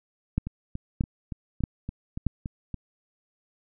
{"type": "two click trains", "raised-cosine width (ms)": 5, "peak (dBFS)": [-20, -11], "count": [9, 4], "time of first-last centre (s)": [[0.47, 2.743], [0.38, 2.267]], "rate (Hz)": [3.52, 1.59], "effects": []}